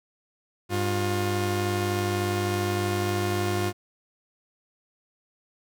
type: tone pair together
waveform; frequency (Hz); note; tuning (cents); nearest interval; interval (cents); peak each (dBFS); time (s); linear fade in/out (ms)
sawtooth; 99.7 / 355.3; G2 / F4; +30 / +30; octave + minor seventh; 2200; -23; 0.69-3.73; 50
effects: none